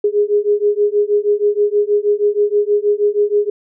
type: beating tone pair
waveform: sine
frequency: 410.7 / 417 Hz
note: G#4 / G#4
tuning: -19 / +7 cents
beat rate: 6.3 Hz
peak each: -15 / -15 dBFS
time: 0.04-3.5 s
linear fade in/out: 5 ms
effects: none